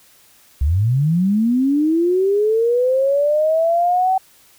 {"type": "linear sweep", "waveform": "sine", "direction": "up", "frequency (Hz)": [63.6, 766], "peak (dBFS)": -13, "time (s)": [0.61, 4.18], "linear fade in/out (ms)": 5, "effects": ["white hiss -51 dBFS RMS until 4.58 s"]}